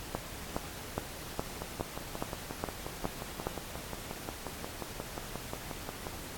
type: two click trains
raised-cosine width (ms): 1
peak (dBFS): -17 / -23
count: 9 / 26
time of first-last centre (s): 0.15-3.47 / 1.62-6.068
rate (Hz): 2.41 / 5.62
effects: pink hiss -44 dBFS RMS until 6.37 s + AAC 64 kbps